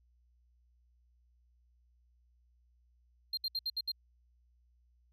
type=tone bursts; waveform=triangle; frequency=4186 Hz; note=C8; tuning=in tune; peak=-31 dBFS; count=6; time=3.33-3.918 s; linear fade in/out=5 ms; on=43 ms; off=66 ms; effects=added 60 Hz sine -66 dBFS peak until 5.12 s